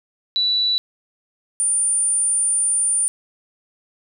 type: tone pair in turn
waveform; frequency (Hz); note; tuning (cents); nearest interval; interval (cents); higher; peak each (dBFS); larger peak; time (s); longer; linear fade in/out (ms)
sine; 3951 / 9238; B7 / D9; 0 / -30; octave + minor third; 1470; second; -16; neither; 0.36-0.78 / 1.6-3.08; second; 0
effects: none